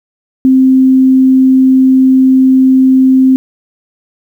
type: tone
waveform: sine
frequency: 261.6 Hz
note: C4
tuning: in tune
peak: -3 dBFS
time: 0.45-3.36 s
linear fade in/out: 0 ms
effects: 7-bit